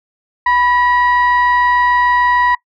sine tone pair together, 987.3 / 1914 Hz, B5 / A#6, -1 / +45 cents, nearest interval major seventh, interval 1146 cents, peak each -10 / -14 dBFS, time 0.46-2.55 s, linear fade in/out 5 ms, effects noise-tail reverb RT60 0.1 s tail -22 dB re dry + tanh soft clip ceiling -5 dBFS

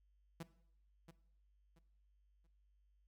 sawtooth tone with echo, 165.8 Hz, E3, 10 cents sharp, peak -40 dBFS, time 0.4-0.43 s, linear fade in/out 5 ms, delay 680 ms, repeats 3, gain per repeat -11 dB, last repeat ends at 2.47 s, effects noise-tail reverb RT60 0.7 s tail -17 dB re dry + added 50 Hz sine -70 dBFS peak until 3.07 s

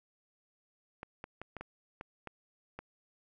clicks, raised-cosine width 0.5 ms, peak -27 dBFS, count 8, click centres 1.031 / 1.241 / 1.416 / 1.567 / 1.61 / 2.011 / 2.273 / 2.79 s, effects none

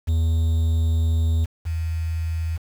triangle / sine tone pair in turn, 81.3 / 81.69 Hz, E2 / E2, -23 / -15 cents, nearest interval unison, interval 8 cents, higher second, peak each -15 / -22 dBFS, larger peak first, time 0.07-1.46 / 1.65-2.58 s, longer first, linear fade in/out 20 ms, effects 7-bit

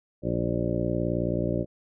harmonic tone, 59 Hz, A#1, 22 cents sharp, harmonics 1 / 2 / 3 / 4 / 5 / 6 / 7 / 9 / 10, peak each -36 / -31 / -31 / -36 / -32 / -32 / -37 / -34 / -33 dBFS, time 0.22-1.66 s, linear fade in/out 50 ms, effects none

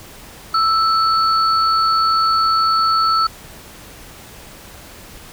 sine tone pair together, 1321 / 4441 Hz, E6 / C#8, +3 / +2 cents, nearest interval octave + major sixth, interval 2099 cents, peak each -13 / -21 dBFS, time 0.54-3.27 s, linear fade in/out 5 ms, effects pink hiss -39 dBFS RMS until 5.32 s

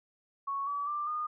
sine tone with pitch steps, 1108.7 / 1145.1 / 1182.8 / 1221.7 Hz, C#6 / D6 / D6 / D#6, 0 / -44 / +12 / -32 cents, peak -31 dBFS, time 0.47-1.27 s, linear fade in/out 10 ms, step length 200 ms, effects none

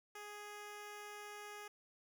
10% pulse tone, 415.3 Hz, G#4, in tune, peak -40 dBFS, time 0.15-1.68 s, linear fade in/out 5 ms, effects none

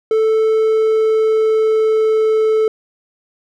triangle tone with pitch glide, 440 to 437.2 Hz, A4 to A4, 0 to -11 cents, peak -9 dBFS, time 0.11-2.68 s, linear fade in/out 2 ms, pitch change -11 cents, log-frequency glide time 0.37-2.51 s, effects none

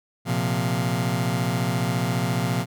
sawtooth chord, Bb suspended second, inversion none, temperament just, 116.54 / 131.11 / 174.81 Hz, Bb2 / C3 / F3, 0 / +4 / +2 cents, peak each -22 dBFS, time 0.25-2.66 s, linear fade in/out 50 ms, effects none

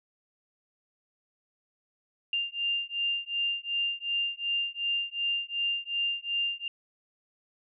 sine beating tone pair, 2794 / 2796.7 Hz, F7 / F7, 0 / +2 cents, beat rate 2.7 Hz, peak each -31 dBFS, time 2.33-6.68 s, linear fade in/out 2 ms, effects none

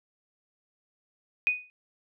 sine tone with exponential decay, 2485 Hz, D#7, 3 cents flat, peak -18 dBFS, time 1.47-1.7 s, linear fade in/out 0 ms, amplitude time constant 48 ms, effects none

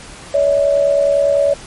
sine tone pair together, 568 / 637.9 Hz, C#5 / D#5, +42 / +43 cents, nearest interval major second, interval 201 cents, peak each -11 / -17 dBFS, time 0.34-1.54 s, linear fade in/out 5 ms, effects pink hiss -35 dBFS RMS until 1.66 s + MP3 48 kbps

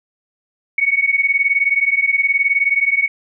sine beating tone pair, 2217 / 2236 Hz, C#7 / C#7, 0 / +14 cents, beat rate 19 Hz, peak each -16 dBFS, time 0.78-3.08 s, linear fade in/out 5 ms, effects none

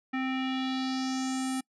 square tone with low-pass filter sweep, 261.6 Hz, C4, in tune, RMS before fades -31 dBFS, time 0.13-1.61 s, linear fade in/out 10 ms, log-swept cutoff 2100 to 9800 Hz, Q 3, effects noise-tail reverb RT60 0.1 s tail -25 dB re dry

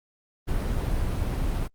brown noise, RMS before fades -26 dBFS, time 0.47-1.68 s, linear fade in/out 20 ms, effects Opus 32 kbps

